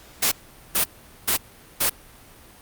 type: noise bursts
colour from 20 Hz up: white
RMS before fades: -20 dBFS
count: 4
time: 0.22-1.898 s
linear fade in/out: 10 ms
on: 97 ms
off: 430 ms
effects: pink hiss -48 dBFS RMS until 2.61 s + Opus 48 kbps